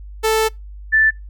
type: tone pair in turn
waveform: sawtooth / sine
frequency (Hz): 440 / 1760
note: A4 / A6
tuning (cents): 0 / 0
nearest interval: 2 octaves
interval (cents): 2400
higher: second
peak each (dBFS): -10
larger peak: neither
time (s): 0.23-0.49 / 0.92-1.11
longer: first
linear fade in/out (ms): 20
effects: noise-tail reverb RT60 0.2 s tail -25 dB re dry + added 50 Hz sine -32 dBFS peak until 1.29 s